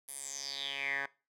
10% pulse tone with band-pass filter sweep, 138.59 Hz, C#3, in tune, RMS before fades -39 dBFS, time 0.08-1.06 s, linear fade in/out 5 ms, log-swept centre 11000 to 1500 Hz, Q 6.4, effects noise-tail reverb RT60 0.3 s tail -20 dB re dry

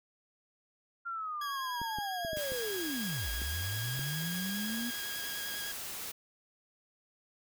sine linear two-way sweep, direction down then up, 1396.9 to 51.91 to 244.8 Hz, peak -35 dBFS, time 1.05-4.91 s, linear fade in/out 20 ms, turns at 3.3 s
20% pulse tone with vibrato, 1641 Hz, G#6, 21 cents flat, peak -34 dBFS, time 1.41-5.72 s, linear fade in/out 5 ms, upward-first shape sine, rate 9.9 Hz, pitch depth 21 cents each way
clicks, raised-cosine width 3 ms, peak -30 dBFS, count 8, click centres 1.816 / 1.986 / 2.249 / 2.332 / 2.372 / 2.52 / 3.418 / 3.993 s
white noise, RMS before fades -41 dBFS, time 2.36-6.12 s, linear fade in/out 10 ms
effects none

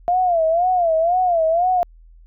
sine tone with vibrato, 688 Hz, F5, 26 cents flat, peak -14 dBFS, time 0.08-1.83 s, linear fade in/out 0 ms, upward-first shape sine, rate 2 Hz, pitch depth 130 cents each way, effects added 41 Hz sine -43 dBFS peak until 2.26 s

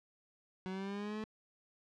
30% pulse linear sweep, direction up, 185 to 218.4 Hz, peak -36 dBFS, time 0.66-1.24 s, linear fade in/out 0 ms, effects low-pass 4000 Hz 12 dB/octave

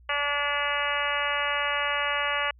harmonic tone, 288.3 Hz, D4, 32 cents flat, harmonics 2 / 3 / 4 / 5 / 6 / 7 / 8 / 9 / 10, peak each -34 / -35 / -31 / -34 / -32 / -32 / -35 / -36 / -33 dBFS, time 0.09-2.51 s, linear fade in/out 5 ms, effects added 60 Hz sine -51 dBFS peak until 2.59 s

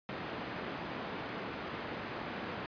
pink band-pass noise, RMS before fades -41 dBFS, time 0.09-2.66 s, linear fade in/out 0 ms, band 160 to 2400 Hz, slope 12 dB/octave, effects resampled to 11025 Hz

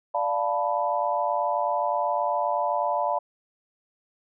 sine chord, B half-diminished seventh, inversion first, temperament equal, 587.3 / 698.5 / 880 / 987.8 Hz, D5 / F5 / A5 / B5, 0 / 0 / 0 / 0 cents, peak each -28 dBFS, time 0.14-3.19 s, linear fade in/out 10 ms, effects none

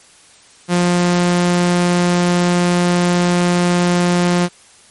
sawtooth tone, 176.3 Hz, F3, 17 cents sharp, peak -8 dBFS, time 0.68-4.49 s, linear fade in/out 50 ms, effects white hiss -46 dBFS RMS until 4.9 s + MP3 48 kbps

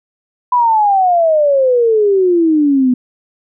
sine exponential sweep, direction down, 1003 to 246.3 Hz, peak -8 dBFS, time 0.52-2.94 s, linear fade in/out 5 ms, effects none

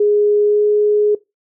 sine tone with pitch glide, 415.3 to 418.2 Hz, G#4 to G#4, 0 to +12 cents, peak -10 dBFS, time 0-1.15 s, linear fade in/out 5 ms, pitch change +12 cents, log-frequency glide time 0.44-0.63 s, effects noise-tail reverb RT60 0.2 s tail -20 dB re dry

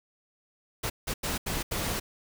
pink noise bursts at uneven times, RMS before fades -31 dBFS, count 5, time 0.83-0.9 / 1.07-1.14 / 1.23-1.38 / 1.46-1.63 / 1.71-2 s, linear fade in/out 10 ms, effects none

